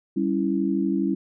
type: chord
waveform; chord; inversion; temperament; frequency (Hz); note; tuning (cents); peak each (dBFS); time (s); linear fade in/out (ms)
sine; C# diminished; second; equal; 196 / 277.2 / 329.6; G3 / C#4 / E4; 0 / 0 / 0; -25; 0.16-1.15; 10
effects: none